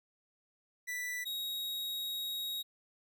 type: tone pair in turn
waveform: 45% pulse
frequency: 1975.5 / 3788 Hz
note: B6 / A#7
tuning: 0 / +27 cents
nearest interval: major seventh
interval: 1127 cents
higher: second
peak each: -36 / -36 dBFS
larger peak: neither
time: 0.87-1.25 / 1.25-2.63 s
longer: second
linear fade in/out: 20 ms
effects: none